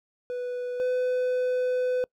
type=tone pair in turn; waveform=triangle; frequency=493.9 / 502.8 Hz; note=B4 / B4; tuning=0 / +31 cents; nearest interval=unison; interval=31 cents; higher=second; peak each=-27 / -21 dBFS; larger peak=second; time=0.3-0.8 / 0.8-2.04 s; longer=second; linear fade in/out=0 ms; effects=noise-tail reverb RT60 0.1 s tail -26 dB re dry